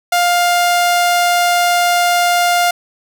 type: tone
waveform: sawtooth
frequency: 703 Hz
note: F5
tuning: 11 cents sharp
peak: -7 dBFS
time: 0.12-2.71 s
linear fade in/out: 5 ms
effects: none